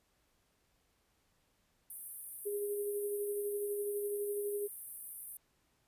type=high-pass noise; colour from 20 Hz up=pink; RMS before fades=-45 dBFS; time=1.9-5.37 s; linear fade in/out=2 ms; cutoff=9200 Hz; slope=96 dB/octave
type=tone with tremolo; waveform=sine; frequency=409.7 Hz; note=G#4; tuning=24 cents flat; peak=-33 dBFS; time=2.45-4.68 s; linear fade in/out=20 ms; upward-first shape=sine; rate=12 Hz; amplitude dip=30%
effects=pink hiss -75 dBFS RMS until 5.87 s + resampled to 32000 Hz